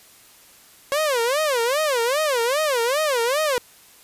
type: tone with vibrato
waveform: sawtooth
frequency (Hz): 537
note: C5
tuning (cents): +45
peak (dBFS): -15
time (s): 0.92-3.58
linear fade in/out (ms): 0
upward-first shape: sine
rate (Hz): 2.5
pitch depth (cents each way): 270
effects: white hiss -50 dBFS RMS until 4.03 s + resampled to 32000 Hz